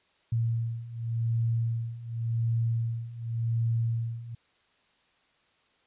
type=beating tone pair; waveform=sine; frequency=114.7 / 115.59 Hz; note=A#2 / A#2; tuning=-28 / -14 cents; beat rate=0.89 Hz; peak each=-31 / -28 dBFS; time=0.32-4.35 s; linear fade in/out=5 ms; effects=white hiss -67 dBFS RMS until 5.86 s + resampled to 8000 Hz